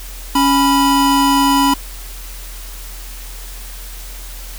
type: tone pair together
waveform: square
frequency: 277.2 / 987.8 Hz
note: C#4 / B5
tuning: 0 / 0 cents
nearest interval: octave + minor seventh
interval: 2200 cents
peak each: -14 dBFS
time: 0.35-1.74 s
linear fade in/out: 5 ms
effects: added 42 Hz sine -29 dBFS peak until 4.58 s + white hiss -35 dBFS RMS until 4.58 s